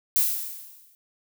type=noise with exponential decay; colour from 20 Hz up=violet; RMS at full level=-19 dBFS; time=0.16-0.95 s; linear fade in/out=0 ms; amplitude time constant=170 ms; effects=none